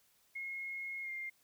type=tone with pitch glide; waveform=sine; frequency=2159 to 2113 Hz; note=C#7 to C7; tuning=-46 to +16 cents; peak=-39 dBFS; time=0.35-1.3 s; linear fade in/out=10 ms; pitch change=-38 cents; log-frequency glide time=1.02-1.1 s; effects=white hiss -71 dBFS RMS until 1.43 s